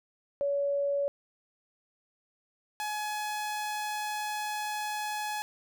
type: tone pair in turn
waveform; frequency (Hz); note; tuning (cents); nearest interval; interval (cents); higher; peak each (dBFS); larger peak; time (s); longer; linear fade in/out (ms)
sine / sawtooth; 565 / 844.5; C#5 / G#5; +33 / +29; perfect fifth; 696; second; -26 / -28; first; 0.41-1.08 / 2.8-5.42; second; 0
effects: none